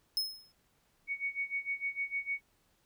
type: tone with exponential decay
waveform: 45% pulse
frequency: 5170 Hz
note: E8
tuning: 34 cents flat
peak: -27 dBFS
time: 0.17-0.52 s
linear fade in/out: 1 ms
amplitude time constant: 76 ms
type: tone with tremolo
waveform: sine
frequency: 2230 Hz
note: C#7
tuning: 10 cents sharp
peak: -30 dBFS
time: 1.07-2.41 s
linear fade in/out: 50 ms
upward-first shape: sine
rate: 6.6 Hz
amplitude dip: 90%
effects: pink hiss -72 dBFS RMS until 2.85 s